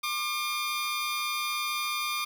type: tone pair together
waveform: 15% pulse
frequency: 1080 / 1199 Hz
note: C#6 / D6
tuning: -45 / +36 cents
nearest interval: major second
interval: 181 cents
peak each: -32 / -23 dBFS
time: 0.03-2.25 s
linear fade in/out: 10 ms
effects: 9-bit